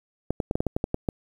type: clicks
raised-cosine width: 2 ms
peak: -11 dBFS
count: 10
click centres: 0.306 / 0.402 / 0.511 / 0.555 / 0.605 / 0.667 / 0.765 / 0.841 / 0.944 / 1.088 s
effects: 8-bit